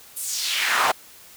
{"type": "noise with high-pass filter sweep", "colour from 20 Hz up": "brown", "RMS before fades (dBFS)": -23, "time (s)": [0.16, 0.92], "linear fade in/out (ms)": 10, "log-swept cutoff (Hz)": [11000, 800], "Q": 2.1, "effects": ["white hiss -47 dBFS RMS until 1.36 s"]}